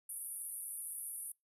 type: band-pass noise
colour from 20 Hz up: pink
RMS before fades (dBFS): -44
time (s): 0.09-1.32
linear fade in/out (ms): 5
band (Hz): 9400 to 12000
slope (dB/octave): 96
effects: noise-tail reverb RT60 0.2 s tail -26 dB re dry